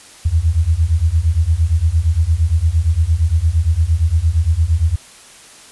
sine beating tone pair, 77 / 85.7 Hz, D#2 / F2, -17 / -32 cents, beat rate 8.7 Hz, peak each -15 / -14 dBFS, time 0.25-4.96 s, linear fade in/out 10 ms, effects white hiss -41 dBFS RMS until 5.71 s + resampled to 24000 Hz

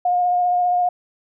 sine tone with vibrato, 715 Hz, F5, 41 cents sharp, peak -15 dBFS, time 0.05-0.89 s, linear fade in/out 5 ms, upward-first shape triangle, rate 15 Hz, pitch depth 17 cents each way, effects none

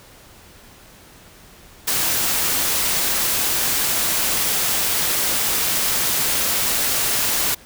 white noise, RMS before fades -20 dBFS, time 1.87-7.55 s, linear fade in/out 10 ms, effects pink hiss -46 dBFS RMS until 7.65 s

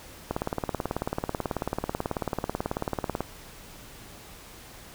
click train, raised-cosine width 1 ms, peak -13 dBFS, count 54, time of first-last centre 0.31-3.206 s, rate 18.3 Hz, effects pink hiss -47 dBFS RMS until 4.94 s

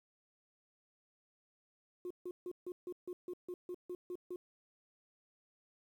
sine tone bursts, 358.5 Hz, F4, 45 cents sharp, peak -38 dBFS, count 12, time 2.05-4.36 s, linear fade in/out 2 ms, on 55 ms, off 150 ms, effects tanh soft clip ceiling -37 dBFS + 11-bit

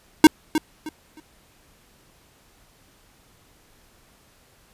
square tone with echo, 311.1 Hz, D#4, in tune, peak -6 dBFS, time 0.24-0.27 s, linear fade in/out 2 ms, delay 310 ms, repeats 3, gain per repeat -12 dB, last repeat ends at 1.2 s, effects pink hiss -57 dBFS RMS until 4.73 s + resampled to 32000 Hz

